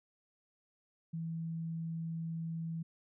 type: tone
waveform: sine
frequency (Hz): 164.1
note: E3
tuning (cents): -8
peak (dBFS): -36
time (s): 1.13-2.83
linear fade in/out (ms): 10
effects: none